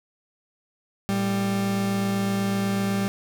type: tone pair together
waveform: 40% pulse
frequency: 112.4 / 196.75 Hz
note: A2 / G3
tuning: +37 / +7 cents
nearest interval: minor seventh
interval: 970 cents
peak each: -30 / -22 dBFS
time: 1.09-3.08 s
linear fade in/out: 0 ms
effects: none